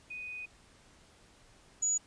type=tone pair in turn; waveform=sine; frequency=2489 / 6851 Hz; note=D#7 / A8; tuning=0 / -47 cents; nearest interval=octave + tritone; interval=1753 cents; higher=second; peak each=-39 / -27 dBFS; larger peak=second; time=0.1-0.46 / 1.82-1.98 s; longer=first; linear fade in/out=10 ms; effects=pink hiss -61 dBFS RMS until 2.06 s + resampled to 22050 Hz